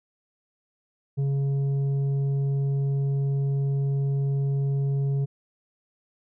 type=tone with tanh clipping; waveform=triangle; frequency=138.59 Hz; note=C#3; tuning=in tune; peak=-23 dBFS; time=1.17-5.26 s; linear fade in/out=20 ms; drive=10 dB; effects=none